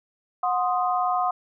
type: chord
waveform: sine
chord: C diminished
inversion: second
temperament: equal with one note detuned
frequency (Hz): 729.4 / 1046.5 / 1244.5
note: Gb5 / C6 / Eb6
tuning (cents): -25 / 0 / 0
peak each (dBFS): -23 / -27 / -27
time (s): 0.43-1.31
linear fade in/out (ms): 5
effects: none